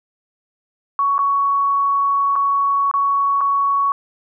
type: tone with dropouts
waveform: sine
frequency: 1117 Hz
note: C#6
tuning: 13 cents sharp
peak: -14 dBFS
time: 0.99-3.92 s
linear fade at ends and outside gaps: 1 ms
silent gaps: 1.181-1.19 / 2.356-2.361 / 2.913-2.939 / 3.408-3.412 s
effects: none